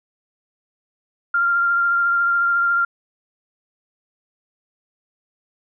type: tone with vibrato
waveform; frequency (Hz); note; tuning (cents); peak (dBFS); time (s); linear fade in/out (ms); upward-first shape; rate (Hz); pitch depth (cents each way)
sine; 1390; F6; -9; -15; 1.34-2.85; 5; triangle; 14; 17
effects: none